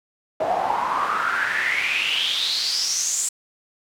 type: noise with band-pass filter sweep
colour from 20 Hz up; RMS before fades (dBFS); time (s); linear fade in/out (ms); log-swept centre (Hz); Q
pink; -23; 0.4-3.29; 5; 660 to 7800; 7
effects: none